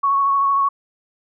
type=tone with vibrato; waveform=sine; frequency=1108.7 Hz; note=C#6; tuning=in tune; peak=-14 dBFS; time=0.03-0.69 s; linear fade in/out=10 ms; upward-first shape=sine; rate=13 Hz; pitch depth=18 cents each way; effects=none